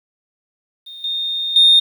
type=tone with level steps; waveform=sine; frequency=3664 Hz; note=A#7; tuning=31 cents flat; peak=-32 / -19 / -6 dBFS; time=0.86-1.8 s; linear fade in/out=10 ms; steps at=1.04 / 1.56 s; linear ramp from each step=2 ms; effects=tanh soft clip ceiling -3 dBFS + 8-bit